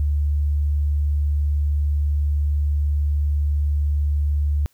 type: tone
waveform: sine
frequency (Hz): 73.1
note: D2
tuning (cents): -7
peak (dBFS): -17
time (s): 0-4.66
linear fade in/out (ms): 0
effects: white hiss -62 dBFS RMS until 4.73 s